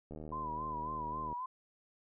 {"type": "click train", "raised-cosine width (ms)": 2, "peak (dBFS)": -33, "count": 95, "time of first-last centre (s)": [0.11, 1.328], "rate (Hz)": 77.2}
{"type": "tone with vibrato", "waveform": "sine", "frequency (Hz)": 1003, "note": "B5", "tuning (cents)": 26, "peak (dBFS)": -37, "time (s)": [0.32, 1.46], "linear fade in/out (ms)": 5, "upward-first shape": "sine", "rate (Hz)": 3.7, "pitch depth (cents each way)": 73}
{"effects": []}